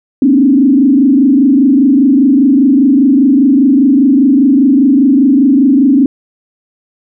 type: tone with frequency modulation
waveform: sine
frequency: 270.5 Hz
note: C#4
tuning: 42 cents flat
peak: -4 dBFS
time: 0.22-6.06 s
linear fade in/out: 2 ms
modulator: 25 Hz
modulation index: 1.2
effects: none